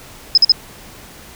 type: tone bursts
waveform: sine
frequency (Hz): 5100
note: D#8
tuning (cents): +42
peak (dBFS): -5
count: 3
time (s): 0.35-0.52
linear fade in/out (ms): 2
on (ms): 26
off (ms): 46
effects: pink hiss -39 dBFS RMS until 1.35 s